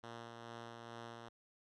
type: tone with tremolo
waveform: 5% pulse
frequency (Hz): 116.54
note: A#2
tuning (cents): 0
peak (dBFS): -36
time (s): 0.03-1.29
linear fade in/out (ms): 10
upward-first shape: sine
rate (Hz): 2.3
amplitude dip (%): 30
effects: low-pass 5000 Hz 12 dB/octave